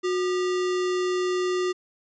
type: tone with sample-and-hold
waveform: sine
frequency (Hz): 364.2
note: F#4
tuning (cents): -27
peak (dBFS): -22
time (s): 0.03-1.73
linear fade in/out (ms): 20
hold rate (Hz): 1575
effects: resampled to 16000 Hz